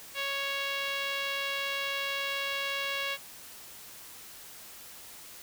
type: tone with low-pass filter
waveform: 5% pulse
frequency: 554.4 Hz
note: C#5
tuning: in tune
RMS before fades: -33 dBFS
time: 0.14-3.18 s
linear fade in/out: 50 ms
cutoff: 3000 Hz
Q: 1.6
effects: white hiss -48 dBFS RMS until 5.42 s